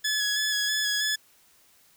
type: tone with vibrato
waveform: 15% pulse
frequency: 1696 Hz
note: G#6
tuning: 36 cents sharp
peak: -18 dBFS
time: 0.04-1.16 s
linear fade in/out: 10 ms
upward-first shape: square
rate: 3.1 Hz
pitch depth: 20 cents each way
effects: white hiss -60 dBFS RMS until 1.96 s